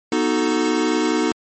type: chord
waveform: square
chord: B dominant seventh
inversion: none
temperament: equal with one note detuned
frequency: 246.1 / 311.1 / 370 / 440 Hz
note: B3 / D#4 / F#4 / A4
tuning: -6 / 0 / 0 / 0 cents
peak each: -24 / -21 / -25 / -25 dBFS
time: 0.12-1.32 s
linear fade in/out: 2 ms
effects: MP3 32 kbps